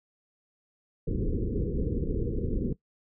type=low-pass noise; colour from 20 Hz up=pink; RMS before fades=-29 dBFS; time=1.07-2.73 s; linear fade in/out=5 ms; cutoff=490 Hz; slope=96 dB/octave; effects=noise-tail reverb RT60 0.1 s tail -18 dB re dry